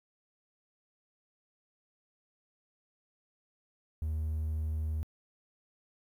triangle tone, 78.1 Hz, D#2, 7 cents sharp, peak -28 dBFS, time 4.02-5.03 s, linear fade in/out 0 ms, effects tanh soft clip ceiling -24 dBFS + 11-bit

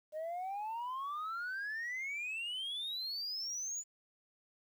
sine exponential sweep, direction up, 605 to 7040 Hz, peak -35 dBFS, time 0.12-3.84 s, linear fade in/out 50 ms, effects tanh soft clip ceiling -36 dBFS + 11-bit

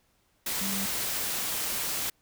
sine tone in noise, 196 Hz, G3, in tune, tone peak -33 dBFS, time 0.61-0.86 s, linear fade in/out 5 ms, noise white, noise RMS -31 dBFS, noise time 0.46-2.1 s, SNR -5 dB, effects pink hiss -69 dBFS RMS until 2.21 s

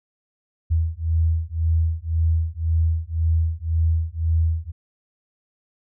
sine beating tone pair, 80.6 / 82.5 Hz, E2 / E2, -38 / +2 cents, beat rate 1.9 Hz, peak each -21 dBFS, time 0.7-4.72 s, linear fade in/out 20 ms, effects none

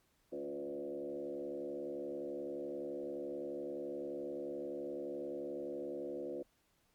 sine tone with frequency modulation, 425.3 Hz, G#4, 41 cents sharp, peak -39 dBFS, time 0.32-6.43 s, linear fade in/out 10 ms, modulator 71.6 Hz, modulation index 2.1, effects pink hiss -75 dBFS RMS until 6.94 s + Opus 48 kbps

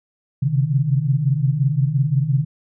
sine tone cluster, 130.5 / 136.2 / 153.8 Hz, C3 / C#3 / D#3, -4 / -30 / -20 cents, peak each -20 dBFS, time 0.42-2.45 s, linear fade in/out 10 ms, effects none

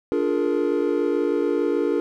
triangle chord, Bb dominant seventh, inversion first, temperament just, 291.4 / 349.6 / 419.5 / 466.2 Hz, D4 / F4 / Ab4 / Bb4, -13 / +2 / +17 / 0 cents, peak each -23 dBFS, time 0.12-2 s, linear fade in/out 0 ms, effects none

